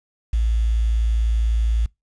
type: tone with quantisation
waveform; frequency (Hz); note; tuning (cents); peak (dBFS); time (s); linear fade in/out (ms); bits
sine; 56; A1; +31; -16; 0.33-1.86; 5; 7
effects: noise-tail reverb RT60 0.2 s tail -25 dB re dry + resampled to 22050 Hz